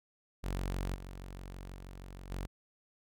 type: tone with level steps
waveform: sawtooth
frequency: 46.25 Hz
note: F#1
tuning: in tune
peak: -30 / -40 / -42 / -33 dBFS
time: 0.43-2.47 s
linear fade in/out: 20 ms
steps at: 0.95 / 1.75 / 2.3 s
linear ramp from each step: 5 ms
effects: none